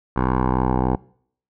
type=tone with low-pass filter sweep; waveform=10% pulse; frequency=63.5 Hz; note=B1; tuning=49 cents sharp; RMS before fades=-20 dBFS; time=0.16-0.96 s; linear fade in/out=5 ms; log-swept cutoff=1200 to 750 Hz; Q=2.8; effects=noise-tail reverb RT60 0.6 s tail -23 dB re dry